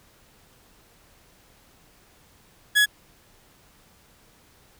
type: tone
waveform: 30% pulse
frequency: 1682 Hz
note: G#6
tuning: 22 cents sharp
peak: -13 dBFS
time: 2.75-2.86 s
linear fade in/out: 20 ms
effects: pink hiss -57 dBFS RMS until 4.79 s